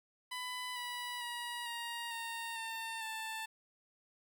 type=tone with pitch steps; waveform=15% pulse; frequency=999 / 979 / 959.4 / 940.2 / 921.4 / 903 / 884.9 Hz; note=B5 / B5 / A#5 / A#5 / A#5 / A5 / A5; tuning=+20 / -15 / +50 / +15 / -20 / +45 / +10 cents; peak=-33 dBFS; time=0.31-3.46 s; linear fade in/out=10 ms; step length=450 ms; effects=12-bit